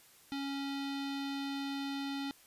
square tone with low-pass filter, 277.2 Hz, C#4, in tune, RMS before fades -38 dBFS, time 0.32-2.31 s, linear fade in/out 0 ms, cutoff 4000 Hz, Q 3, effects white hiss -61 dBFS RMS until 2.46 s + resampled to 32000 Hz

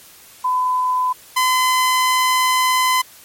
sine / sawtooth tone pair in turn, 1008 / 1019.7 Hz, B5 / C6, +35 / -45 cents, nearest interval unison, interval 20 cents, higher second, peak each -15 / -10 dBFS, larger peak second, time 0.44-1.13 / 1.36-3.02 s, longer second, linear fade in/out 10 ms, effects white hiss -44 dBFS RMS until 3.24 s + MP3 64 kbps

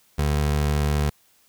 25% pulse tone, 73.7 Hz, D2, 7 cents sharp, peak -16 dBFS, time 0.18-1.1 s, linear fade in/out 10 ms, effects white hiss -60 dBFS RMS until 1.48 s

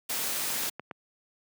white noise, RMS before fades -31 dBFS, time 0.09-0.7 s, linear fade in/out 10 ms
clicks, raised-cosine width 0.5 ms, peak -22 dBFS, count 4, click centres 0.503 / 0.635 / 0.796 / 0.912 s
effects high-pass 150 Hz 12 dB/octave

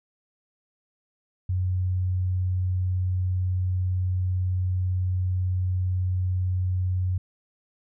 sine tone, 91.8 Hz, F#2, 13 cents flat, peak -22 dBFS, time 1.49-7.18 s, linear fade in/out 5 ms, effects none

